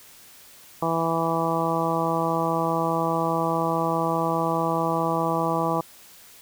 harmonic tone, 164.81 Hz, E3, in tune, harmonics 1 / 2 / 3 / 4 / 5 / 6 / 7, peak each -29 / -29 / -29 / -29 / -29 / -29 / -29 dBFS, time 0.82-5.81 s, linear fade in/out 5 ms, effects white hiss -49 dBFS RMS until 6.41 s

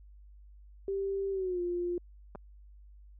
sine tone with pitch glide, 392 to 351.3 Hz, G4 to F4, 0 to +10 cents, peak -30 dBFS, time 0.88-1.98 s, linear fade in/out 2 ms, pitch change -190 cents, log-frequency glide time 1.31-1.61 s
clicks, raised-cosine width 1 ms, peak -30 dBFS, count 2, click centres 2.351 / 2.356 s
effects added 50 Hz sine -51 dBFS peak until 3.19 s

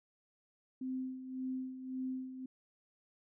sine tone with tremolo, 259 Hz, C4, 17 cents flat, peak -35 dBFS, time 0.81-2.46 s, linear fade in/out 5 ms, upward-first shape sine, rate 1.8 Hz, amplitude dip 65%, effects none

